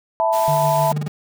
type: chord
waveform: sine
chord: E suspended fourth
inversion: none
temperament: equal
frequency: 659.3 / 880 / 987.8 Hz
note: E5 / A5 / B5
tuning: 0 / 0 / 0 cents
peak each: -18 / -19 / -23 dBFS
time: 0.2-0.92 s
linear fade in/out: 0 ms
type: noise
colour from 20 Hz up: white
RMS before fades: -32 dBFS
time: 0.32-0.93 s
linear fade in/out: 20 ms
type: tone with tremolo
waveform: triangle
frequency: 149.4 Hz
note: D3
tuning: 30 cents sharp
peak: -18 dBFS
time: 0.48-1.08 s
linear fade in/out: 0 ms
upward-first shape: sine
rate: 6.6 Hz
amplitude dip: 40%
type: tone bursts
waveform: 40% pulse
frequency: 204.4 Hz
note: G#3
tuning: 27 cents flat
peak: -24 dBFS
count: 4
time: 0.91-1.081 s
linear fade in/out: 5 ms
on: 21 ms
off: 29 ms
effects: none